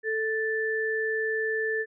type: tone pair together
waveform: sine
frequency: 440 / 1760 Hz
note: A4 / A6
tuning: 0 / 0 cents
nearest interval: 2 octaves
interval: 2400 cents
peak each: -28 dBFS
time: 0.03-1.86 s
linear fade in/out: 50 ms
effects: none